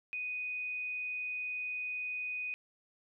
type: tone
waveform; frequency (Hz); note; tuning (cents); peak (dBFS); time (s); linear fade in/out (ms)
sine; 2489; D#7; 0; -35; 0.13-2.54; 0
effects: none